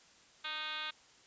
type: tone with frequency modulation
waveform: sine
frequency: 2489 Hz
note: D#7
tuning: in tune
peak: -37 dBFS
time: 0.44-0.91 s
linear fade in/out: 10 ms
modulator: 314 Hz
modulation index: 4.6
effects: white hiss -62 dBFS RMS until 1.26 s + resampled to 16000 Hz